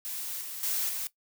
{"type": "noise with level steps", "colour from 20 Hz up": "blue", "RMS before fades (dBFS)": [-36, -39, -30, -34], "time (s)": [0.05, 1.07], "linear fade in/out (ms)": 0, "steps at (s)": [0.41, 0.63, 0.89], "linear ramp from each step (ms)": 2, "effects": ["noise-tail reverb RT60 0.1 s tail -17 dB re dry"]}